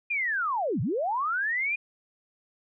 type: linear two-way sweep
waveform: sine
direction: down then up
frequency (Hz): 2468 to 97.7 to 2468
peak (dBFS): -25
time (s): 0.1-1.76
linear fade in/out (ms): 10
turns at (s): 0.81
effects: none